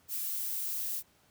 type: noise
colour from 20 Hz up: violet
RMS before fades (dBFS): -35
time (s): 0.08-1.03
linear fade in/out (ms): 50
effects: pink hiss -66 dBFS RMS until 1.3 s + high-pass 60 Hz 12 dB/octave